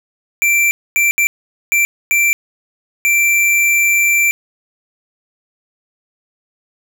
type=tone bursts at uneven times; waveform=square; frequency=2349 Hz; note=D7; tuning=in tune; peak=-11 dBFS; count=6; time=0.42-0.71 / 0.96-1.11 / 1.18-1.27 / 1.72-1.85 / 2.11-2.33 / 3.05-4.31 s; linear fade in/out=0 ms; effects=none